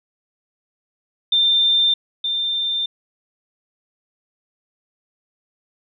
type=tone pair in turn; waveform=sine; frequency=3589 / 3589 Hz; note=A7 / A7; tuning=+34 / +34 cents; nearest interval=unison; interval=0 cents; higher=neither; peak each=-13 / -19 dBFS; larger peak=first; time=1.32-1.94 / 2.24-2.86 s; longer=neither; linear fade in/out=5 ms; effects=none